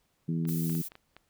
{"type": "harmonic tone", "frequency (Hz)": 82.41, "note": "E2", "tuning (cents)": 0, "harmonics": [2, 3, 4, 5], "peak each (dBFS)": [-28, -35, -40, -47], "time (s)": [0.28, 0.82], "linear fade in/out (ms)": 10}
{"type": "clicks", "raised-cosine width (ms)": 0.3, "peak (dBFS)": -32, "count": 7, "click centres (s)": [0.453, 0.491, 0.697, 0.751, 0.919, 0.954, 1.166]}
{"type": "noise", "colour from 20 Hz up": "violet", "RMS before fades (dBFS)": -39, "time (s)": [0.47, 0.89], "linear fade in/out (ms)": 20}
{"effects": ["pink hiss -73 dBFS RMS until 1.29 s"]}